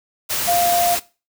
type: tone in noise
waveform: sine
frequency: 698.5 Hz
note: F5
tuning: in tune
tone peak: -15 dBFS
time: 0.47-0.96 s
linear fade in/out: 20 ms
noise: white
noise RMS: -22 dBFS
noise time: 0.29-1 s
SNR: +4 dB
effects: noise-tail reverb RT60 0.3 s tail -19 dB re dry